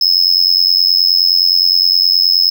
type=tone with amplitude modulation; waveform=triangle; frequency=5180 Hz; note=E8; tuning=31 cents flat; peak=-3 dBFS; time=0.01-2.5 s; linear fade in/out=5 ms; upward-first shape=sine; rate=89.6 Hz; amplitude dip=100%; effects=none